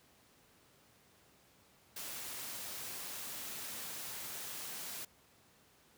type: noise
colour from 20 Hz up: white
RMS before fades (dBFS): -44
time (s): 1.96-5.05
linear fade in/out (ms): 5
effects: pink hiss -66 dBFS RMS until 5.97 s + high-pass 80 Hz 12 dB/octave